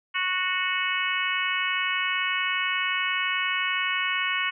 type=harmonic tone; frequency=368.5 Hz; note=F#4; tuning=7 cents flat; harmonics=3 / 4 / 5 / 6 / 7 / 8; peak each=-31 / -32 / -31 / -29 / -32 / -31 dBFS; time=0.14-4.51 s; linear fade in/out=20 ms; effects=none